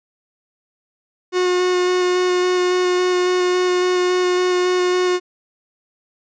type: tone with vibrato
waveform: 45% pulse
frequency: 362.3 Hz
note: F#4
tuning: 36 cents flat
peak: -15 dBFS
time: 1.32-5.2 s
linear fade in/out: 50 ms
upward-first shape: square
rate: 3.6 Hz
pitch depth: 8 cents each way
effects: resampled to 16000 Hz